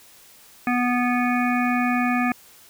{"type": "harmonic tone", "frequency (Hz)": 245.8, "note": "B3", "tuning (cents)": -8, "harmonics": [1, 3, 5, 7, 9, 10], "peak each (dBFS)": [-21, -26, -28, -29, -31, -31], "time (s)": [0.67, 2.32], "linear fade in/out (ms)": 2, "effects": ["white hiss -50 dBFS RMS until 2.69 s"]}